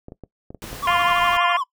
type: clicks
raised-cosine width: 2 ms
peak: -23 dBFS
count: 7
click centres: 0.084 / 0.121 / 0.237 / 0.505 / 0.547 / 0.641 / 0.73 s
type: noise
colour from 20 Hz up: pink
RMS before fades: -36 dBFS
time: 0.62-1.37 s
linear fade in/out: 0 ms
type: tone with vibrato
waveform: triangle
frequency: 1077 Hz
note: C6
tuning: 50 cents sharp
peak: -19 dBFS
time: 0.82-1.64 s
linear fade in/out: 20 ms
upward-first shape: sine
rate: 12 Hz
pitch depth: 120 cents each way
type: harmonic tone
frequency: 349.5 Hz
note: F4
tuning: 1 cent sharp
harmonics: 2 / 3 / 4 / 5 / 6 / 7 / 8 / 9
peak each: -23 / -25 / -26 / -27 / -28 / -28 / -29 / -30 dBFS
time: 0.87-1.57 s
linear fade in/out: 5 ms
effects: noise-tail reverb RT60 0.1 s tail -20 dB re dry